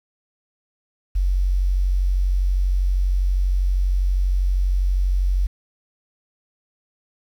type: tone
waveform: sine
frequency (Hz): 46.25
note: F#1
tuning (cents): 0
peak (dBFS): -16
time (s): 1.15-5.47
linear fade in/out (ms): 10
effects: 8-bit